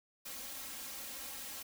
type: noise with comb filter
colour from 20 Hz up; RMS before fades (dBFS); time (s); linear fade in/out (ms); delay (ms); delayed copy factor
white; -45; 0.25-1.63; 10; 3.7; +0.95
effects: none